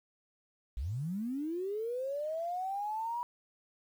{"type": "linear sweep", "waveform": "sine", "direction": "up", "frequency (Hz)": [51.6, 974], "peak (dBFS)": -33, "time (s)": [0.77, 3.23], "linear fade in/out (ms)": 0, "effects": ["10-bit"]}